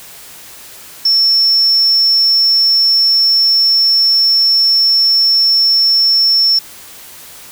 sine tone, 5400 Hz, E8, 41 cents sharp, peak -6 dBFS, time 1.05-6.59 s, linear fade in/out 5 ms, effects tanh soft clip ceiling -5 dBFS + white hiss -35 dBFS RMS until 7.51 s

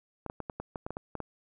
clicks, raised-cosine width 1 ms, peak -22 dBFS, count 11, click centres 0.263 / 0.299 / 0.403 / 0.498 / 0.6 / 0.758 / 0.865 / 0.906 / 0.969 / 1.153 / 1.203 s, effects none

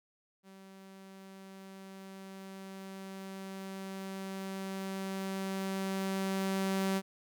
sawtooth tone with level ramp, 192.5 Hz, G3, 31 cents flat, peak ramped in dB -48 to -25 dBFS, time 0.43-7.02 s, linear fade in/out 50 ms, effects none

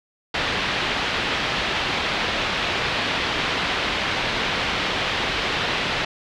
white low-pass noise, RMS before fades -24 dBFS, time 0.34-6.05 s, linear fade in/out 5 ms, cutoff 3600 Hz, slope 24 dB/octave, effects none

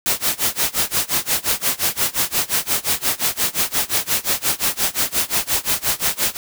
white noise with tremolo, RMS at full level -17 dBFS, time 0.06-6.37 s, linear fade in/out 0 ms, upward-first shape sine, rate 5.7 Hz, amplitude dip 95%, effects none

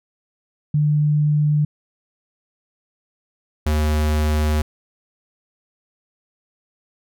sine / square tone pair in turn, 149.3 / 76.17 Hz, D3 / D#2, +29 / -36 cents, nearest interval octave, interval 1165 cents, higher first, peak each -14 / -17 dBFS, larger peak first, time 0.74-1.65 / 3.66-4.62 s, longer second, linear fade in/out 5 ms, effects none

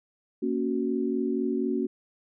sine chord, F# major, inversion first, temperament equal, 233.1 / 277.2 / 370 Hz, A#3 / C#4 / F#4, 0 / 0 / 0 cents, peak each -29 dBFS, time 0.42-1.87 s, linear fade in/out 10 ms, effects none

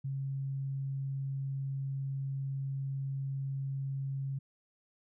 sine tone, 136.3 Hz, C#3, 29 cents flat, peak -33 dBFS, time 0.04-4.39 s, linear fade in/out 10 ms, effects none

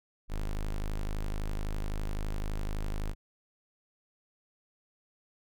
square tone, 25.93 Hz, G#0, 2 cents flat, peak -31 dBFS, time 0.28-3.15 s, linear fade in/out 50 ms, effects none

